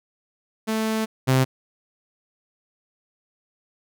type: tone pair in turn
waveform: sawtooth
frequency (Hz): 220 / 130.81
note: A3 / C3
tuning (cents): 0 / 0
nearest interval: major sixth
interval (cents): 900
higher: first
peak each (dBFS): -18 / -12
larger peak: second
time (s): 0.67-1.06 / 1.27-1.45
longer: first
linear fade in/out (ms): 20
effects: none